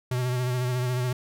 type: tone with vibrato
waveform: square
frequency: 125.3 Hz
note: B2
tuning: 25 cents sharp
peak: -25 dBFS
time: 0.11-1.13 s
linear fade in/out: 5 ms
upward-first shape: sine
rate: 14 Hz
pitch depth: 32 cents each way
effects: none